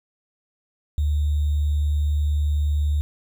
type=tone with sample-and-hold; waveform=sine; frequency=74.1 Hz; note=D2; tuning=16 cents sharp; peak=-18 dBFS; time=0.98-3.01 s; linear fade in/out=0 ms; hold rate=3675 Hz; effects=none